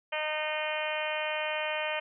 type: harmonic tone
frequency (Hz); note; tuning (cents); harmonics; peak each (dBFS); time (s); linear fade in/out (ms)
306.9; D#4; -24; 2 / 3 / 4 / 5 / 6 / 7 / 8 / 9 / 10; -34 / -38 / -42 / -41 / -39 / -40 / -37 / -41 / -40; 0.12-2; 10
effects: none